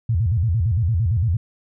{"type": "tone with vibrato", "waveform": "sine", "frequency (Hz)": 98, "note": "G2", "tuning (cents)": 0, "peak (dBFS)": -16, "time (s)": [0.09, 1.37], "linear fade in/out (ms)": 5, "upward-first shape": "square", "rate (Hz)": 8.8, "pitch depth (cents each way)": 270, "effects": []}